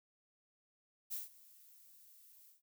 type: noise with ADSR envelope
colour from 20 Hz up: violet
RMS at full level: -40 dBFS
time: 1.1-2.62 s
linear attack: 27 ms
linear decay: 160 ms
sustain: -22 dB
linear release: 140 ms
effects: noise-tail reverb RT60 0.1 s tail -21 dB re dry